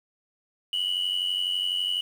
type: tone pair together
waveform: sine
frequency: 2908 / 3000 Hz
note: F#7 / F#7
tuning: -31 / +23 cents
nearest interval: minor second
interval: 54 cents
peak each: -25 / -26 dBFS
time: 0.73-2.01 s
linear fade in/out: 2 ms
effects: tanh soft clip ceiling -21 dBFS + 8-bit